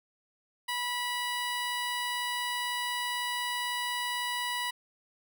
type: tone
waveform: 15% pulse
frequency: 978 Hz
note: B5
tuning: 17 cents flat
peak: -24 dBFS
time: 0.68-4.71 s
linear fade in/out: 10 ms
effects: none